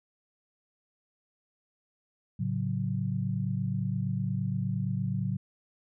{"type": "chord", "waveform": "sine", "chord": "F# minor", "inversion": "first", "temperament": "equal", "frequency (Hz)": [110, 138.59, 185], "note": ["A2", "C#3", "F#3"], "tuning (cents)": [0, 0, 0], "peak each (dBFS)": -32, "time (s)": [2.39, 5.37], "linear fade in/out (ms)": 10, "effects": []}